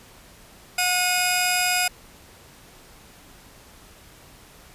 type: tone pair together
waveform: 15% pulse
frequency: 723.5 / 2489 Hz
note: F#5 / D#7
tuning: -39 / 0 cents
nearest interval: octave + major sixth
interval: 2139 cents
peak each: -16 dBFS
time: 0.78-1.88 s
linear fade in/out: 5 ms
effects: pink hiss -49 dBFS RMS until 4.74 s + resampled to 32000 Hz